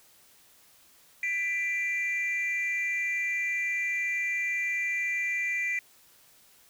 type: tone pair together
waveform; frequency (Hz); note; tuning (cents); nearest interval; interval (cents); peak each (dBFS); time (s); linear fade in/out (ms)
sine; 1987 / 2361; B6 / D7; +10 / +9; minor third; 299; -28; 1.23-5.79; 2
effects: tanh soft clip ceiling -23 dBFS + white hiss -59 dBFS RMS until 6.69 s